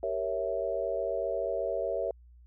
sine chord, G diminished seventh, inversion none, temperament equal, 392 / 466.2 / 554.4 / 659.3 Hz, G4 / Bb4 / Db5 / Fb5, 0 / 0 / 0 / 0 cents, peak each -37 / -35 / -33 / -33 dBFS, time 0.03-2.11 s, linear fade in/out 2 ms, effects added 60 Hz sine -52 dBFS peak until 2.46 s

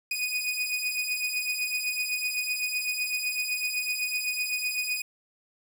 sawtooth beating tone pair, 2478 / 2485.9 Hz, D#7 / D#7, -8 / -2 cents, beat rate 7.9 Hz, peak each -29 / -26 dBFS, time 0.11-5.02 s, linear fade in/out 5 ms, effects 9-bit

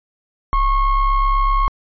triangle ring-modulated tone, 530 Hz, C5, 22 cents sharp, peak -8 dBFS, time 0.53-1.68 s, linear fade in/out 0 ms, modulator 564 Hz, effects resampled to 11025 Hz

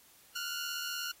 15% pulse tone pair together, 1396.9 / 1473.1 Hz, F6 / F#6, 0 / -8 cents, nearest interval minor second, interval 92 cents, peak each -31 / -33 dBFS, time 0.35-1.12 s, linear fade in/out 10 ms, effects white hiss -61 dBFS RMS until 1.2 s + AAC 48 kbps

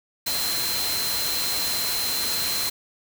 sine tone in noise, 4116 Hz, C8, 29 cents flat, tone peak -27 dBFS, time 0.26-2.7 s, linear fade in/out 10 ms, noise white, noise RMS -27 dBFS, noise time 0.26-2.7 s, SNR -3 dB, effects none

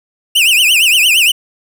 45% pulse tone with vibrato, 2730 Hz, F7, 40 cents flat, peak -7 dBFS, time 0.35-1.32 s, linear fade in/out 10 ms, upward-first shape triangle, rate 8.7 Hz, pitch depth 240 cents each way, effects none

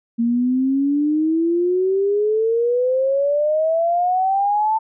sine exponential sweep, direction up, 230 to 890 Hz, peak -15 dBFS, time 0.18-4.79 s, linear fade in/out 20 ms, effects none

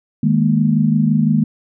sine chord, D# suspended fourth, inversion none, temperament just, 155.56 / 207.4 / 233.3 Hz, D#3 / G#3 / A#3, 0 / -2 / +2 cents, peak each -16 dBFS, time 0.23-1.44 s, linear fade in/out 5 ms, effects none

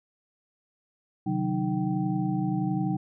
sine tone cluster, 133 / 154.2 / 185.2 / 308.5 / 774 Hz, C3 / D#3 / F#3 / D#4 / G5, +29 / -15 / +2 / -15 / -22 cents, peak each -31 / -34 / -28 / -30 / -36 dBFS, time 1.26-2.97 s, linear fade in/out 10 ms, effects none

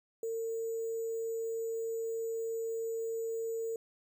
sine tone with sample-and-hold, 453.2 Hz, A#4, 49 cents flat, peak -33 dBFS, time 0.23-3.76 s, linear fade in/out 2 ms, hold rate 7350 Hz, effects none

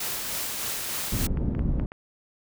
white noise with tremolo, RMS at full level -30 dBFS, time 0-1.27 s, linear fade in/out 5 ms, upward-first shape sine, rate 3.3 Hz, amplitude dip 25%
clicks, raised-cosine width 0.5 ms, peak -25 dBFS, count 7, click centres 1.083 / 1.267 / 1.373 / 1.55 / 1.593 / 1.798 / 1.919 s
pink low-pass noise, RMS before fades -26 dBFS, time 1.12-1.86 s, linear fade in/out 2 ms, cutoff 250 Hz, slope 12 dB/octave
effects none

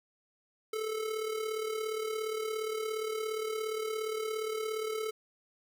square tone with amplitude modulation, 436.6 Hz, A4, 13 cents flat, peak -31 dBFS, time 0.73-5.11 s, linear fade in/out 5 ms, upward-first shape sine, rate 37.2 Hz, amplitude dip 55%, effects none

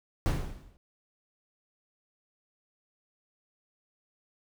brown noise with exponential decay, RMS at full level -22 dBFS, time 0.26-0.77 s, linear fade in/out 0 ms, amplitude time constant 110 ms, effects none

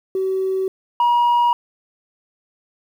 sine tone pair in turn, 380 / 957.5 Hz, F#4 / A#5, +46 / +46 cents, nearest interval octave + major third, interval 1600 cents, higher second, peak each -17 / -10 dBFS, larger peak second, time 0.15-0.68 / 1-1.53 s, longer neither, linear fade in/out 2 ms, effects tanh soft clip ceiling -12 dBFS + 8-bit

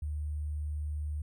sine tone with sample-and-hold, 75 Hz, D2, 37 cents sharp, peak -32 dBFS, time 0.02-1.22 s, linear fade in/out 5 ms, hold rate 8820 Hz, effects none

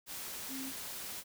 sine tone in noise, 266.1 Hz, C4, 29 cents sharp, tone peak -41 dBFS, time 0.48-0.73 s, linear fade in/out 50 ms, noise white, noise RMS -43 dBFS, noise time 0.06-1.24 s, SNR -1 dB, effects none

